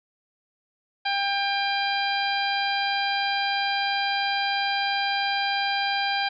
harmonic tone, 797 Hz, G5, 28 cents sharp, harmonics 1 / 2 / 3 / 4 / 5 / 6, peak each -26 / -29 / -31 / -32 / -33 / -34 dBFS, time 1.05-6.29 s, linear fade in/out 10 ms, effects none

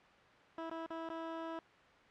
15% pulse tone with dropouts, 327.3 Hz, E4, 12 cents flat, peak -34 dBFS, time 0.58-1.59 s, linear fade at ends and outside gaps 1 ms, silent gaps 0.697-0.712 / 0.862-0.904 / 1.09-1.1 s, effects white hiss -61 dBFS RMS until 2.1 s + low-pass 2000 Hz 12 dB/octave

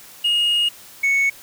sine tone pair in turn, 2862 / 2214 Hz, F7 / C#7, +42 / -3 cents, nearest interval major third, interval 445 cents, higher first, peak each -13 / -12 dBFS, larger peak second, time 0.24-0.69 / 1.03-1.3 s, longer first, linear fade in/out 10 ms, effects tanh soft clip ceiling -14 dBFS + white hiss -43 dBFS RMS until 1.42 s

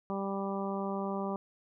harmonic tone, 196.4 Hz, G3, 4 cents sharp, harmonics 1 / 2 / 3 / 4 / 5 / 6, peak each -35 / -38 / -40 / -41 / -42 / -43 dBFS, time 0.1-1.36 s, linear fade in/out 0 ms, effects none

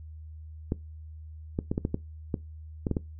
clicks, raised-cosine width 3 ms, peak -14 dBFS, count 10, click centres 0.721 / 1.589 / 1.715 / 1.779 / 1.851 / 1.944 / 2.342 / 2.868 / 2.913 / 2.968 s, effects noise-tail reverb RT60 0.2 s tail -20 dB re dry + added 78 Hz sine -41 dBFS peak until 3.19 s

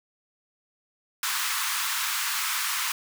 pink high-pass noise, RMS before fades -28 dBFS, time 1.23-2.92 s, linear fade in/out 2 ms, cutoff 1000 Hz, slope 48 dB/octave, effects none

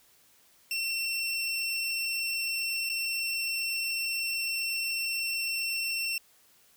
25% pulse tone with dropouts, 2707 Hz, E7, 45 cents sharp, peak -25 dBFS, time 0.71-6.18 s, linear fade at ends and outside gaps 2 ms, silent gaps 2.892-2.897 s, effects white hiss -62 dBFS RMS until 6.76 s

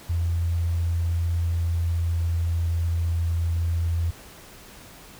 sine tone with pitch glide, 84.7 to 84.11 Hz, E2 to E2, +48 to +35 cents, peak -21 dBFS, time 0.09-4.11 s, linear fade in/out 10 ms, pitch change -13 cents, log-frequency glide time 1.31-2.61 s, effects pink hiss -46 dBFS RMS until 5.19 s

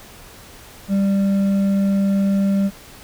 triangle tone with hard clipping, 196.9 Hz, G3, 8 cents sharp, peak -16 dBFS, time 0.88-2.71 s, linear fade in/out 50 ms, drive 8 dB, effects pink hiss -42 dBFS RMS until 3.03 s

